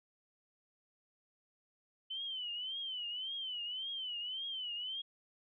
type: tone with vibrato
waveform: sine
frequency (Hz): 3041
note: F#7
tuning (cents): +47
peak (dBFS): -38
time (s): 2.1-5.02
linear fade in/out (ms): 10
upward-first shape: triangle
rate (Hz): 1.8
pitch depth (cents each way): 140
effects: none